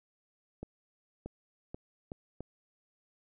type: accelerating click train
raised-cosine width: 2 ms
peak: -27 dBFS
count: 5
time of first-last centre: 0.63-2.406 s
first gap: 630 ms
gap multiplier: 0.77
effects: none